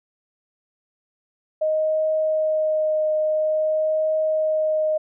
sine tone with vibrato, 622.3 Hz, D#5, in tune, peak -18 dBFS, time 1.61-4.98 s, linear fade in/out 10 ms, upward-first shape triangle, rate 0.49 Hz, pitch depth 13 cents each way, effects none

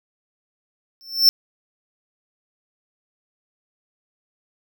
square tone with exponential growth, 5370 Hz, E8, 31 cents sharp, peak -7 dBFS, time 1.01-1.29 s, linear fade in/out 0 ms, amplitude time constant 59 ms, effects none

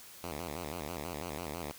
5% pulse tone with vibrato, 80.1 Hz, E2, 49 cents flat, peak -27 dBFS, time 0.23-1.72 s, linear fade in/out 10 ms, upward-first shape square, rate 6.1 Hz, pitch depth 150 cents each way, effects white hiss -52 dBFS RMS until 1.78 s

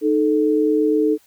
sine tone pair together, 308.4 / 436.8 Hz, D#4 / A4, -15 / -13 cents, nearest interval tritone, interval 602 cents, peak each -17 dBFS, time 0.01-1.18 s, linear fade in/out 50 ms, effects white hiss -56 dBFS RMS until 1.26 s

